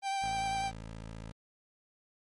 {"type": "tone with vibrato", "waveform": "45% pulse", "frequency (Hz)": 784, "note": "G5", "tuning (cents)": 0, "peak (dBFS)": -31, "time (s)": [0.02, 0.72], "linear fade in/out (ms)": 50, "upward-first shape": "sine", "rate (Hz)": 10, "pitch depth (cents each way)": 17}
{"type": "tone", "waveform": "15% pulse", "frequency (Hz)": 55, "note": "A1", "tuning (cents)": 0, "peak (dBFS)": -36, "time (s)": [0.22, 1.32], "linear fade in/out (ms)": 10}
{"effects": ["low-pass 10000 Hz 12 dB/octave", "MP3 48 kbps"]}